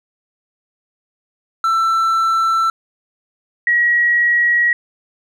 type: tone pair in turn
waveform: triangle / sine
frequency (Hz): 1335 / 1908.8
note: E6 / A#6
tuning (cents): +22 / +41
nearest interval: tritone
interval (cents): 619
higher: second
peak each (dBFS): -11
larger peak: neither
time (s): 1.64-2.7 / 3.67-4.73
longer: neither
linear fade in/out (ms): 2
effects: none